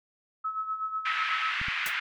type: tone with tremolo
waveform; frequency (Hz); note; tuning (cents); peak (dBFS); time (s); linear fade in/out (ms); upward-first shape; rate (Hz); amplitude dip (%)
sine; 1293; E6; -34; -27; 0.44-1.52; 10; sine; 8.1; 65
type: band-pass noise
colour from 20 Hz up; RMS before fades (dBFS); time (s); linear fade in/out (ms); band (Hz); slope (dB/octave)
white; -31; 1.05-2; 10; 1400 to 2500; 24
type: clicks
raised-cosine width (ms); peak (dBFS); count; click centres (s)
5; -27; 2; 1.615 / 1.684
type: noise with exponential decay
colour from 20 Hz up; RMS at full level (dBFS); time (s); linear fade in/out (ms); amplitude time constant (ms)
white; -30; 1.86-1.95; 1; 19
effects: none